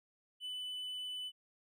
triangle tone, 2997 Hz, F#7, 22 cents sharp, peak -38 dBFS, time 0.4-1.32 s, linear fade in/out 50 ms, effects none

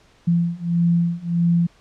sine beating tone pair, 170 / 171.6 Hz, F3 / F3, -46 / -30 cents, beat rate 1.6 Hz, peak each -20 / -19 dBFS, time 0.27-1.67 s, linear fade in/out 10 ms, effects pink hiss -55 dBFS RMS until 1.8 s + low-pass 6000 Hz 12 dB/octave

